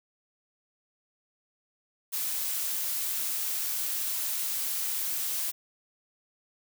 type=noise; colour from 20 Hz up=blue; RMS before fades=-31 dBFS; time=2.12-5.52 s; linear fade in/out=20 ms; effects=none